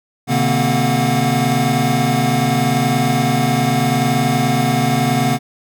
square tone cluster, 126.4 / 147.2 / 229.1 / 258.4 / 724 Hz, B2 / D3 / A#3 / C4 / F#5, +41 / +4 / -30 / -21 / -38 cents, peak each -21 dBFS, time 0.27-5.39 s, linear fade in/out 50 ms, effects none

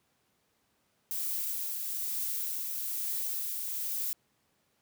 violet noise with tremolo, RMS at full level -33 dBFS, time 1.11-4.13 s, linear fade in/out 0 ms, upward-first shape triangle, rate 1.1 Hz, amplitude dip 30%, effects pink hiss -73 dBFS RMS until 4.81 s + high-pass 100 Hz 12 dB/octave

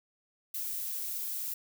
violet noise, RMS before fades -36 dBFS, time 0.54-1.54 s, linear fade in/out 5 ms, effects none

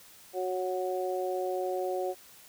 harmonic tone, 184.1 Hz, F#3, 8 cents flat, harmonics 2 / 3 / 4, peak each -32 / -34 / -35 dBFS, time 0.33-2.15 s, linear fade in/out 50 ms, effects white hiss -54 dBFS RMS until 2.48 s

